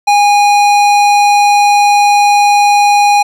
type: tone with hard clipping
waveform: sine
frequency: 820 Hz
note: G#5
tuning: 22 cents flat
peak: -7 dBFS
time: 0.07-3.23 s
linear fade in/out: 10 ms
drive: 16 dB
effects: none